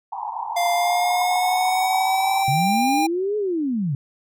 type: band-pass noise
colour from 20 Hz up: pink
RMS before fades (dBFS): -28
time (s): 0.12-2.44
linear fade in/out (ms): 10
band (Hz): 790 to 990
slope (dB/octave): 96
type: tone with pitch glide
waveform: square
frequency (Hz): 698.5 to 802.4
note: F5 to G5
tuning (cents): 0 to +40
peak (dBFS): -19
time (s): 0.56-3.07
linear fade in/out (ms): 10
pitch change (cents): +240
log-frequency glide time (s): 0.72-2.9
type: linear two-way sweep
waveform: sine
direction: up then down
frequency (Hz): 127.5 to 428.6 to 128.2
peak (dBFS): -20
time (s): 2.48-3.95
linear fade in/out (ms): 2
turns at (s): 3.37
effects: none